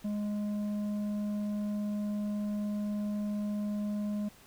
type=tone with tanh clipping; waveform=triangle; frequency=207.7 Hz; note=G#3; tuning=in tune; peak=-32 dBFS; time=0.04-4.29 s; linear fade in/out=10 ms; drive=11 dB; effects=pink hiss -57 dBFS RMS until 4.46 s